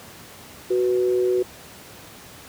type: tone pair together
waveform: sine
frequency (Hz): 370.5 / 493.9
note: F#4 / B4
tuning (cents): +2 / 0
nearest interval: perfect fourth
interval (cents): 498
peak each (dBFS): -18 / -26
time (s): 0.7-1.43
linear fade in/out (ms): 10
effects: pink hiss -43 dBFS RMS until 2.48 s + high-pass 80 Hz 12 dB/octave